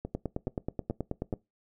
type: two click trains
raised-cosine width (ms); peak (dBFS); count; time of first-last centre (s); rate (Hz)
2; -18 / -21; 12 / 4; 0.15-1.328 / 0.05-1.338; 9.34 / 2.33
effects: noise-tail reverb RT60 0.2 s tail -21 dB re dry